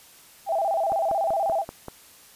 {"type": "tone with vibrato", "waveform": "sine", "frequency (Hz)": 722, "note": "F#5", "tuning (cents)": -43, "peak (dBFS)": -21, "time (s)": [0.46, 1.65], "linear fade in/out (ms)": 50, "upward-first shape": "square", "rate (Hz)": 16, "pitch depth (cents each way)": 160}
{"type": "click train", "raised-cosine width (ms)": 1, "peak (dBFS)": -20, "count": 6, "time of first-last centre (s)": [0.92, 1.883], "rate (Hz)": 5.19}
{"effects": ["white hiss -51 dBFS RMS until 2.35 s", "resampled to 32000 Hz"]}